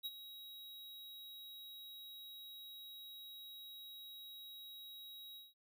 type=tone with ADSR envelope; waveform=square; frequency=3825 Hz; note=A#7; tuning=44 cents sharp; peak=-39 dBFS; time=0.03-5.54 s; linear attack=27 ms; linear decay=39 ms; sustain=-12 dB; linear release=180 ms; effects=none

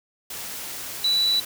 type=tone in noise; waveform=sine; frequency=3951 Hz; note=B7; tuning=in tune; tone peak=-18 dBFS; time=1.04-1.4 s; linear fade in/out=5 ms; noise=white; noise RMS=-34 dBFS; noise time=0.3-1.45 s; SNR=+13 dB; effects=none

